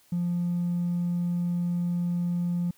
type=tone with hard clipping; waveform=sine; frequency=174.61 Hz; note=F3; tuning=in tune; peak=-25 dBFS; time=0.12-2.71 s; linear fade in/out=5 ms; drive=1 dB; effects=white hiss -61 dBFS RMS until 2.77 s